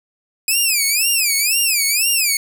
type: tone with vibrato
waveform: 10% pulse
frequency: 2489 Hz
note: D#7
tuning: in tune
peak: -6 dBFS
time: 0.48-2.37 s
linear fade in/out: 2 ms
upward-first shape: sine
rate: 2 Hz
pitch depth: 210 cents each way
effects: none